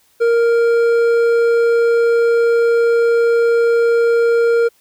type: tone with hard clipping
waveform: triangle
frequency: 466.2 Hz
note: A#4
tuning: in tune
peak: -12 dBFS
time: 0.2-4.69 s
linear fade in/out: 20 ms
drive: 10 dB
effects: white hiss -56 dBFS RMS until 4.8 s